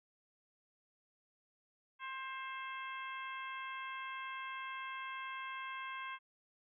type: harmonic tone with a mistuned harmonic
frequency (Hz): 529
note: C5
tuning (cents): +19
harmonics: 2 / 3 / 4 / 5 / 6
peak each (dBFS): -44 / -48 / -49 / -51 / -55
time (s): 1.99-6.19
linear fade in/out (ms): 50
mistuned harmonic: 6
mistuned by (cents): +35
effects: none